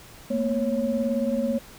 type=tone cluster; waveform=sine; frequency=223.8 / 242.1 / 551 Hz; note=A3 / B3 / C#5; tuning=+30 / -34 / -11 cents; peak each=-26 dBFS; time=0.3-1.59 s; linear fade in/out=10 ms; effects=tanh soft clip ceiling -13 dBFS + pink hiss -47 dBFS RMS until 1.78 s